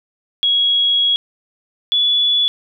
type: tone pair in turn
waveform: sine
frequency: 3322 / 3425 Hz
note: G#7 / A7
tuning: 0 / -47 cents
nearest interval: minor second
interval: 53 cents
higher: second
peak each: -12 dBFS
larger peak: neither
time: 0.43-1.16 / 1.92-2.48 s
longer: first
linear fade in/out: 0 ms
effects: none